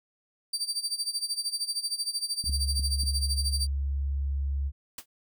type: tone with tremolo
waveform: 30% pulse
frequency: 4658 Hz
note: D8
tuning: 15 cents flat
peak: -23 dBFS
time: 0.53-3.67 s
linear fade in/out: 5 ms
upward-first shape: sine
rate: 13 Hz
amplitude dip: 85%
type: clicks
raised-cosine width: 5 ms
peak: -29 dBFS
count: 4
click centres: 2.441 / 2.496 / 2.796 / 3.035 s
type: tone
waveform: sine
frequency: 69.3 Hz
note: C#2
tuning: in tune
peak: -26 dBFS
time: 2.45-4.72 s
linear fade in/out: 50 ms
type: noise with exponential decay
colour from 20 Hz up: white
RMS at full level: -33 dBFS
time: 4.98-5.06 s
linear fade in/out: 5 ms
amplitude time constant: 16 ms
effects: none